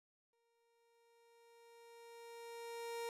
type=tone with exponential growth; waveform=30% pulse; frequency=466.2 Hz; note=A#4; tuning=in tune; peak=-38 dBFS; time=0.33-3.09 s; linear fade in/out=1 ms; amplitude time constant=600 ms; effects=resampled to 32000 Hz